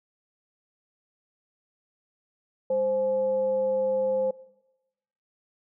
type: tone with frequency modulation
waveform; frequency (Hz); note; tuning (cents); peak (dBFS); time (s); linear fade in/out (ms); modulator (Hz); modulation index
sine; 523.3; C5; 0; -22; 2.7-4.31; 5; 323; 0.26
effects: noise-tail reverb RT60 1.0 s tail -21 dB re dry